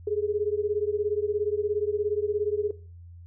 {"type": "beating tone pair", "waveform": "sine", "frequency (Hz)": [410, 427], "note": ["G#4", "G#4"], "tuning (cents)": [-22, 48], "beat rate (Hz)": 17, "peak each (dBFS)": [-28, -27], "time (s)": [0.07, 2.71], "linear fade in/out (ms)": 5, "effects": ["noise-tail reverb RT60 0.4 s tail -17 dB re dry", "added 86 Hz sine -43 dBFS peak until 3.26 s"]}